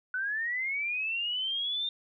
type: linear sweep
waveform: sine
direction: up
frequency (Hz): 1476 to 3638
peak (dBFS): -29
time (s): 0.14-1.89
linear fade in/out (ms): 2
effects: none